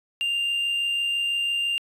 triangle tone with amplitude modulation, 2794 Hz, F7, in tune, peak -19 dBFS, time 0.21-1.78 s, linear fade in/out 0 ms, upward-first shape sine, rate 66 Hz, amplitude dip 30%, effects tanh soft clip ceiling -15 dBFS + resampled to 32000 Hz

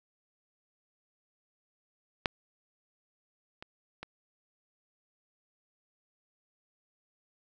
clicks, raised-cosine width 0.3 ms, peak -10 / -27 / -24 dBFS, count 3, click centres 2.258 / 3.625 / 4.03 s, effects none

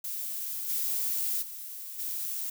violet noise with level steps, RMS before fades -35 / -30 / -41 / -34 dBFS, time 0.04-2.5 s, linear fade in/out 5 ms, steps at 0.68 / 1.41 / 1.98 s, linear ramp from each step 20 ms, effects none

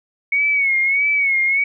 sine tone with vibrato, 2215 Hz, C#7, 2 cents flat, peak -14 dBFS, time 0.32-1.64 s, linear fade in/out 5 ms, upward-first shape sine, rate 1.6 Hz, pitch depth 73 cents each way, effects none

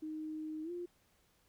sine tone with pitch glide, 311 to 351.1 Hz, D#4 to F4, -1 to +9 cents, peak -39 dBFS, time 0.02-0.86 s, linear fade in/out 10 ms, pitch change +210 cents, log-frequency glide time 0.63-0.71 s, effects pink hiss -72 dBFS RMS until 1.48 s

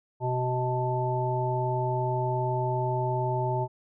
harmonic tone, 125.9 Hz, B2, 34 cents sharp, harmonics 1 / 3 / 5 / 7, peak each -28 / -32 / -33 / -30 dBFS, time 0.2-3.68 s, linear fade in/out 50 ms, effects none

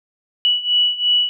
sine beating tone pair, 2943 / 2945.9 Hz, F#7 / F#7, -10 / -8 cents, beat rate 2.9 Hz, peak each -19 / -16 dBFS, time 0.45-1.29 s, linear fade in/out 0 ms, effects none

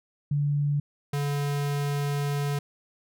sine / square tone pair in turn, 144.8 / 143.39 Hz, D3 / D3, -24 / -41 cents, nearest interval unison, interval 17 cents, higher first, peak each -22 / -26 dBFS, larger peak first, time 0.31-0.8 / 1.13-2.59 s, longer second, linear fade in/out 5 ms, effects none

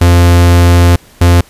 45% pulse tone bursts at uneven times, 87 Hz, F2, 6 cents flat, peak -3 dBFS, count 2, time 0.01-0.96 / 1.21-1.41 s, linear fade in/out 5 ms, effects pink hiss -41 dBFS RMS until 1.49 s + resampled to 32000 Hz

